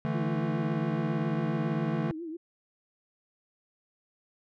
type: chord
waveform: square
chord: D suspended second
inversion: none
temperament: equal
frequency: 146.83 / 164.81 / 220 Hz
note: D3 / E3 / A3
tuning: 0 / 0 / 0 cents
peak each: -33 dBFS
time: 0.05-2.11 s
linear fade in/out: 0 ms
type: tone with vibrato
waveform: sine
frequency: 328 Hz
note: E4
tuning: 9 cents flat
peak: -35 dBFS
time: 0.14-2.37 s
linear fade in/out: 10 ms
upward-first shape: triangle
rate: 7.3 Hz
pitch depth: 120 cents each way
effects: low-pass 2000 Hz 12 dB/octave